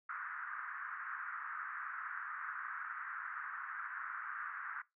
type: band-pass noise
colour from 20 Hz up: pink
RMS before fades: -44 dBFS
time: 0.09-4.82 s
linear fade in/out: 5 ms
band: 1200 to 1700 Hz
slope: 48 dB/octave
effects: noise-tail reverb RT60 0.2 s tail -20 dB re dry